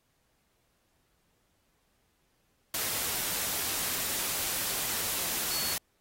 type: tone in noise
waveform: sine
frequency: 4404 Hz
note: C#8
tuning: 12 cents flat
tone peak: -35 dBFS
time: 5.51-5.74 s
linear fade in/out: 2 ms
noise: white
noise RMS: -32 dBFS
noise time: 2.74-5.78 s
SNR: -6 dB
effects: pink hiss -73 dBFS RMS until 6 s + AAC 48 kbps